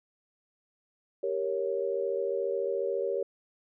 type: chord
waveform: sine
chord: G diminished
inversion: none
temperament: equal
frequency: 392 / 466.2 / 554.4 Hz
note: G4 / Bb4 / Db5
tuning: 0 / 0 / 0 cents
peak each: -32 dBFS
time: 1.23-3.23 s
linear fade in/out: 5 ms
effects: none